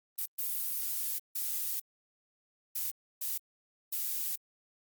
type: noise bursts at uneven times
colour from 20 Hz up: violet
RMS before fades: -34 dBFS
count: 6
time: 0.18-0.26 / 0.38-1.19 / 1.35-1.8 / 2.75-2.91 / 3.21-3.38 / 3.92-4.36 s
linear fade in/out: 10 ms
effects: Opus 32 kbps